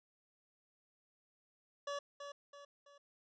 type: tone with echo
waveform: 25% pulse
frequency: 570 Hz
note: C#5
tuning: 48 cents sharp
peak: -35 dBFS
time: 1.87-1.99 s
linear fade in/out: 5 ms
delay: 330 ms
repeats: 3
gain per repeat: -7 dB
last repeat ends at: 2.98 s
effects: resampled to 16000 Hz